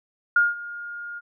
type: tone with ADSR envelope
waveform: sine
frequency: 1419 Hz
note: F6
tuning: 27 cents sharp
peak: -13 dBFS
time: 0.36-1.21 s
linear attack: 4 ms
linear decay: 180 ms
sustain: -19 dB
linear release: 34 ms
effects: none